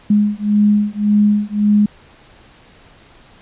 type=beating tone pair; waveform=sine; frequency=207.1 / 208.9 Hz; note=G#3 / G#3; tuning=-5 / +10 cents; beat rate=1.8 Hz; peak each=-14 dBFS; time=0.1-1.86 s; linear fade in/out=5 ms; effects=pink hiss -46 dBFS RMS until 3.41 s + resampled to 8000 Hz